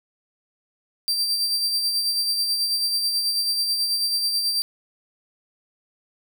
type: tone with tremolo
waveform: 40% pulse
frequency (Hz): 4699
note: D8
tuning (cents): 0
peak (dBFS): -18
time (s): 1.08-4.62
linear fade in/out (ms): 0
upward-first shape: sine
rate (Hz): 9.2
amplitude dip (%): 40
effects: none